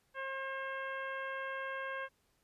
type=harmonic tone; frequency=536 Hz; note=C5; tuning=42 cents sharp; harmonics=1 / 2 / 3 / 4 / 5 / 6; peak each=-43 / -43 / -41 / -50 / -52 / -57 dBFS; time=0.14-2.09 s; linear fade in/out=50 ms; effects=pink hiss -75 dBFS RMS until 2.43 s + resampled to 32000 Hz